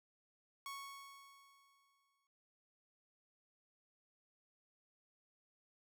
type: tone with exponential decay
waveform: sawtooth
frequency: 1107 Hz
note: C#6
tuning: 3 cents flat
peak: -40 dBFS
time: 0.66-2.27 s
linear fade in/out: 1 ms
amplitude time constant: 350 ms
effects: none